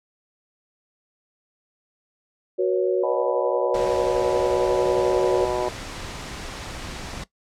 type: chord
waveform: sine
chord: F# suspended fourth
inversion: none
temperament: equal with one note detuned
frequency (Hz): 370 / 482 / 554.4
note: F#4 / B4 / C#5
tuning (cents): 0 / -42 / 0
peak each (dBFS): -20 / -25 / -24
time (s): 2.58-5.46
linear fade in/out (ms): 20
type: harmonic tone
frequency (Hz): 123.3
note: B2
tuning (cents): -2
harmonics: 3 / 4 / 5 / 6 / 7 / 8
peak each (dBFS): -25 / -30 / -27 / -33 / -34 / -32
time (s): 3.03-5.69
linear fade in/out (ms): 5
type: noise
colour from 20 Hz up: pink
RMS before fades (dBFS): -34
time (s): 3.74-7.24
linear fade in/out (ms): 5
effects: noise-tail reverb RT60 0.1 s tail -17 dB re dry + low-pass 7000 Hz 12 dB/octave